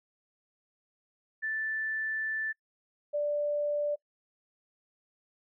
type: tone pair in turn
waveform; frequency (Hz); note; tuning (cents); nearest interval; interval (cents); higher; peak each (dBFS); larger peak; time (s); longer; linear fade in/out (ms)
sine; 1760 / 587.3; A6 / D5; 0 / 0; octave + perfect fifth; 1900; first; -30 / -27; second; 1.42-2.53 / 3.13-3.96; first; 20
effects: noise-tail reverb RT60 0.1 s tail -24 dB re dry